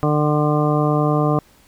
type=harmonic tone; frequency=149.7 Hz; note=D3; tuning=33 cents sharp; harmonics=1 / 2 / 3 / 4 / 5 / 7 / 8; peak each=-18 / -21 / -23 / -24 / -25 / -26 / -27 dBFS; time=0.03-1.39 s; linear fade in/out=0 ms; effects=pink hiss -53 dBFS RMS until 1.67 s